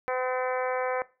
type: harmonic tone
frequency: 254.8 Hz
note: C4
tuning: 46 cents flat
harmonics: 2 / 3 / 4 / 5 / 6 / 7 / 8 / 9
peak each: -29 / -33 / -35 / -37 / -39 / -40 / -41 / -42 dBFS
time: 0.08-1.02 s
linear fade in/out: 0 ms
effects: noise-tail reverb RT60 0.3 s tail -19 dB re dry